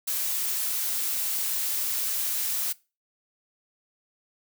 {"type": "noise", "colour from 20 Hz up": "blue", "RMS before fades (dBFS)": -28, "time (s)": [0.07, 2.73], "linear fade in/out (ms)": 10, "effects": ["noise-tail reverb RT60 0.3 s tail -22 dB re dry"]}